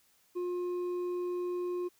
sine tone with hard clipping, 356 Hz, F4, 33 cents sharp, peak -33 dBFS, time 0.35-1.89 s, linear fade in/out 20 ms, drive 4 dB, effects white hiss -68 dBFS RMS until 1.99 s

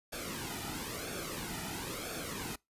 pink noise with flanger, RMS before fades -40 dBFS, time 0.12-2.56 s, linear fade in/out 10 ms, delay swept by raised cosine 1 to 1.87 ms, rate 1 Hz, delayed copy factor -0.7, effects noise-tail reverb RT60 0.2 s tail -25 dB re dry + resampled to 32000 Hz

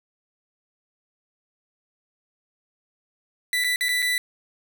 30% pulse tone with dropouts, 1980 Hz, B6, 4 cents sharp, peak -18 dBFS, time 3.53-4.18 s, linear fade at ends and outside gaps 1 ms, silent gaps 3.639-3.644 / 3.76-3.809 / 3.885-3.89 / 4.021-4.025 s, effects none

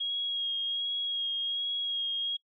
sine tone with vibrato, 3284 Hz, G#7, 20 cents flat, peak -29 dBFS, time 0-2.37 s, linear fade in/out 10 ms, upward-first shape sine, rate 1.3 Hz, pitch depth 18 cents each way, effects noise-tail reverb RT60 0.1 s tail -23 dB re dry

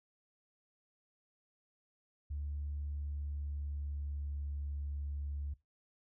sine tone with pitch glide, 72.7 to 71.7 Hz, D2 to D2, -17 to -41 cents, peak -36 dBFS, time 2.3-5.54 s, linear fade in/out 10 ms, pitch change -24 cents, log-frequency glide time 2.76-4.57 s, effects noise-tail reverb RT60 0.2 s tail -19 dB re dry + tanh soft clip ceiling -32 dBFS

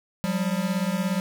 square beating tone pair, 179.5 / 196.5 Hz, F3 / G3, +48 / +4 cents, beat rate 17 Hz, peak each -27 dBFS, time 0.24-1.2 s, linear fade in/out 0 ms, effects none

